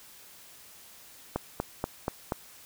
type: click train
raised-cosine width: 1 ms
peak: -14 dBFS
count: 5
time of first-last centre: 1.36-2.322 s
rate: 4.16 Hz
effects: white hiss -52 dBFS RMS until 2.65 s